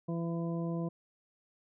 harmonic tone, 167.9 Hz, E3, 32 cents sharp, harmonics 1 / 2 / 3 / 4 / 6, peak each -33 / -39 / -43 / -45 / -49 dBFS, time 0.08-0.89 s, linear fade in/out 10 ms, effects none

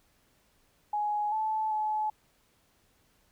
sine tone with pitch steps, 836 / 870 / 857 Hz, G#5 / A5 / A5, +11 / -20 / -46 cents, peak -27 dBFS, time 0.93-2.1 s, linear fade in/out 5 ms, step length 390 ms, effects pink hiss -68 dBFS RMS until 3.31 s

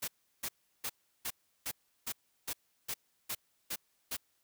white noise bursts, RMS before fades -37 dBFS, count 11, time 0.02-4.169 s, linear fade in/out 10 ms, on 59 ms, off 350 ms, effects white hiss -75 dBFS RMS until 4.43 s

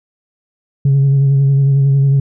sine tone with vibrato, 137.9 Hz, C#3, 9 cents flat, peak -6 dBFS, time 0.85-2.2 s, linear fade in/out 5 ms, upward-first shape sine, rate 11 Hz, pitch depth 26 cents each way, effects tanh soft clip ceiling -6 dBFS

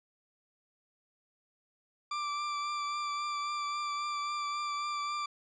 40% pulse tone with vibrato, 1174.7 Hz, D6, in tune, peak -32 dBFS, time 2.11-5.26 s, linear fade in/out 5 ms, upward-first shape triangle, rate 3.7 Hz, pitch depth 20 cents each way, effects resampled to 16000 Hz

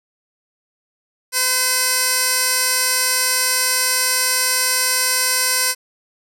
15% pulse tone with band-pass filter, 510 Hz, C5, 44 cents flat, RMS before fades -18 dBFS, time 1.32-5.75 s, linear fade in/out 50 ms, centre 9100 Hz, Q 0.86, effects none

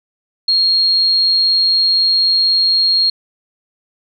sine tone, 4259 Hz, C8, 30 cents sharp, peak -10 dBFS, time 0.48-3.1 s, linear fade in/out 5 ms, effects none

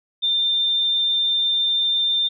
sine tone, 3593 Hz, A7, 36 cents sharp, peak -17 dBFS, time 0.22-2.29 s, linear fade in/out 20 ms, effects none

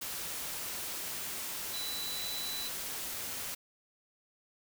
sine tone in noise, 3974 Hz, B7, 10 cents sharp, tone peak -38 dBFS, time 1.73-2.69 s, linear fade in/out 10 ms, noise white, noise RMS -39 dBFS, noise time 0.01-3.55 s, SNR -2 dB, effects none

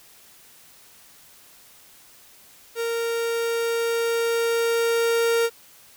45% pulse tone with level ramp, 463.3 Hz, A#4, 11 cents flat, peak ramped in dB -24 to -18 dBFS, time 2.75-5.5 s, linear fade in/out 50 ms, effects white hiss -51 dBFS RMS until 5.96 s

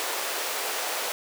pink high-pass noise, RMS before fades -30 dBFS, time 0-1.12 s, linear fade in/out 0 ms, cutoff 450 Hz, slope 24 dB/octave, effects none

